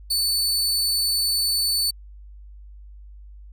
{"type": "tone", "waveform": "sawtooth", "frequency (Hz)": 4490, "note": "C#8", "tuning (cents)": 21, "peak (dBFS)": -17, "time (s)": [0.1, 1.91], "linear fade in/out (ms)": 10, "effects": ["added 50 Hz sine -40 dBFS peak until 3.52 s"]}